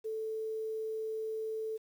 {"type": "tone with quantisation", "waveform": "sine", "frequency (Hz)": 439.6, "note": "A4", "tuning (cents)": -2, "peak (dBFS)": -34, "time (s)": [0.04, 1.78], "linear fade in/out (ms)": 20, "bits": 10, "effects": []}